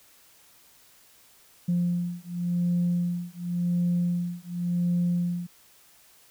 sine beating tone pair, 174.61 / 175.52 Hz, F3 / F3, 0 / +9 cents, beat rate 0.91 Hz, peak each -26 dBFS, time 1.68-5.47 s, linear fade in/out 10 ms, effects tanh soft clip ceiling -18 dBFS + white hiss -57 dBFS RMS until 6.3 s

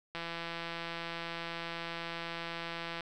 click train, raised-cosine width 0.3 ms, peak -23 dBFS, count 481, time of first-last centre 0.15-3.007 s, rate 168 Hz, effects none

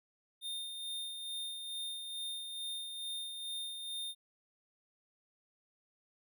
square tone with tremolo, 3637 Hz, A#7, 43 cents flat, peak -38 dBFS, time 0.41-4.15 s, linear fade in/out 50 ms, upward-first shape sine, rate 2.3 Hz, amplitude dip 40%, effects none

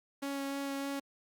sawtooth tone with vibrato, 277.2 Hz, C#4, in tune, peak -31 dBFS, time 0.22-1 s, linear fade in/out 10 ms, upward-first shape sine, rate 3.3 Hz, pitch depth 10 cents each way, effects Opus 48 kbps

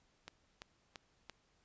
click train, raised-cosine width 0.2 ms, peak -29 dBFS, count 4, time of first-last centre 0.28-1.297 s, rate 2.95 Hz, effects pink hiss -74 dBFS RMS until 1.64 s + resampled to 16000 Hz

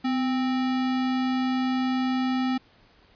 sine tone with sample-and-hold, 255.2 Hz, C4, 43 cents flat, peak -22 dBFS, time 0.04-2.58 s, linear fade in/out 10 ms, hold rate 1050 Hz, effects pink hiss -58 dBFS RMS until 3.15 s + resampled to 11025 Hz

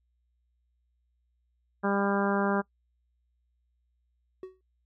harmonic tone, 199.5 Hz, G3, 31 cents sharp, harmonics 1 / 2 / 3 / 4 / 5 / 6 / 7 / 8, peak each -28 / -31 / -33 / -34 / -35 / -36 / -36 / -37 dBFS, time 1.83-2.62 s, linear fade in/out 20 ms
triangle tone with exponential decay, 374.3 Hz, F#4, 20 cents sharp, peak -32 dBFS, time 4.43-4.61 s, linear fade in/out 2 ms, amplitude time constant 38 ms
effects noise-tail reverb RT60 0.1 s tail -23 dB re dry + added 60 Hz sine -70 dBFS peak until 4.85 s

